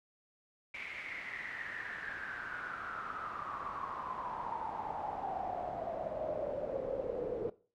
brown noise with band-pass filter sweep, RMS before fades -40 dBFS, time 0.74-7.5 s, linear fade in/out 5 ms, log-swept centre 2300 to 460 Hz, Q 9.1, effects noise-tail reverb RT60 0.4 s tail -19 dB re dry

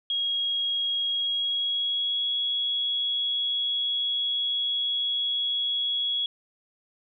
sine tone with pitch glide, 3288 to 3342 Hz, G#7 to G#7, -18 to +10 cents, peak -24 dBFS, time 0.1-6.26 s, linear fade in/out 2 ms, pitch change +28 cents, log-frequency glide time 1.09-2.28 s, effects none

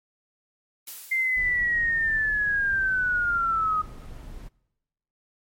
blue noise with exponential decay, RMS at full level -35 dBFS, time 0.87-1.79 s, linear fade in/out 5 ms, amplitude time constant 200 ms
sine linear sweep, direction down, 2098 to 1244.5 Hz, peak -21 dBFS, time 1.11-3.82 s, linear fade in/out 10 ms
brown noise, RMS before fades -40 dBFS, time 1.36-4.49 s, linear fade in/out 20 ms
effects noise-tail reverb RT60 1.0 s tail -23 dB re dry + MP3 64 kbps

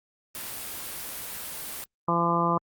white noise, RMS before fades -36 dBFS, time 0.35-1.84 s, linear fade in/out 0 ms
harmonic tone, 170.3 Hz, F3, 43 cents flat, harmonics 1 / 2 / 3 / 4 / 5 / 6 / 7, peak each -28 / -31 / -32 / -32 / -32 / -26 / -27 dBFS, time 2.08-2.58 s, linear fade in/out 5 ms
effects Opus 32 kbps

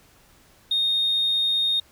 sine tone, 3695 Hz, A#7, 16 cents flat, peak -18 dBFS, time 0.71-1.8 s, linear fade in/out 5 ms, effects tanh soft clip ceiling -16 dBFS + pink hiss -56 dBFS RMS until 1.91 s

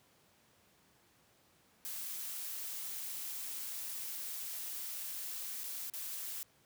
blue noise with dropouts, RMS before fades -42 dBFS, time 1.85-6.43 s, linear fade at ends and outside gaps 0 ms, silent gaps 5.635-5.639 / 5.899-5.937 s, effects pink hiss -68 dBFS RMS until 6.65 s + high-pass 100 Hz 12 dB/octave

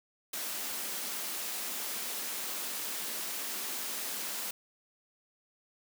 white high-pass noise, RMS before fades -37 dBFS, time 0.33-4.51 s, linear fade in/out 5 ms, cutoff 180 Hz, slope 96 dB/octave, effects none

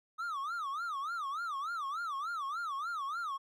triangle tone with vibrato, 1235 Hz, D#6, 13 cents flat, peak -33 dBFS, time 0.18-3.38 s, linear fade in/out 20 ms, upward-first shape sine, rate 3.4 Hz, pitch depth 230 cents each way, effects none

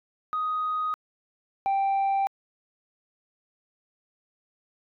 sine tone pair in turn, 1249 / 784.8 Hz, D#6 / G5, +6 / +2 cents, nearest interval minor sixth, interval 804 cents, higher first, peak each -24 / -19 dBFS, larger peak second, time 0.33-0.94 / 1.66-2.27 s, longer neither, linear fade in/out 0 ms, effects tanh soft clip ceiling -21 dBFS

